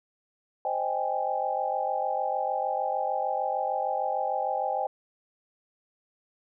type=chord; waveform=sine; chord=Ab major seventh; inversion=first; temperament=equal; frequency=523.3 / 622.3 / 784 / 830.6 Hz; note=C5 / Eb5 / G5 / Ab5; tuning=0 / 0 / 0 / 0 cents; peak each=-33 / -33 / -29 / -32 dBFS; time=0.65-4.87 s; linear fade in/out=2 ms; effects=none